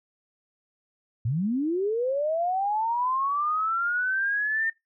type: linear sweep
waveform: sine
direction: up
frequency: 103.83 to 1823 Hz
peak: -23 dBFS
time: 1.25-4.7 s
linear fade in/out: 5 ms
effects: noise-tail reverb RT60 0.2 s tail -23 dB re dry